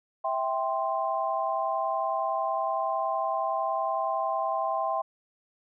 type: chord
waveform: sine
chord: C major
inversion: first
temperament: just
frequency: 654.1 / 784.9 / 1046.5 Hz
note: E5 / G5 / C6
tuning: -14 / +2 / 0 cents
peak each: -30 dBFS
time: 0.24-5.02 s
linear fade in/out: 10 ms
effects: none